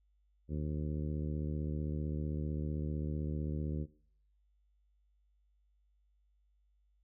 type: harmonic tone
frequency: 75.6 Hz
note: D#2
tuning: 49 cents flat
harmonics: 1 / 2 / 3 / 4 / 5 / 6 / 7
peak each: -37 / -38 / -42 / -45 / -48 / -52 / -54 dBFS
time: 0.48-3.87 s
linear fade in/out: 50 ms
effects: noise-tail reverb RT60 0.6 s tail -22 dB re dry + added 50 Hz sine -69 dBFS peak until 7.03 s